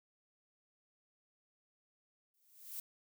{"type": "noise with exponential growth", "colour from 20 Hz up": "violet", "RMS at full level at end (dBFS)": -41, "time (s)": [2.34, 2.8], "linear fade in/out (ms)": 2, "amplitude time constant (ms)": 100, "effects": []}